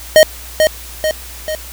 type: tone with echo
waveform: square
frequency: 622.3 Hz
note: D#5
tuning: in tune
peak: -3 dBFS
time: 0.16-0.23 s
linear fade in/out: 0 ms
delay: 440 ms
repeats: 3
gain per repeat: -5 dB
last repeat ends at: 1.55 s
effects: added 60 Hz sine -33 dBFS peak until 1.72 s + white hiss -33 dBFS RMS until 1.72 s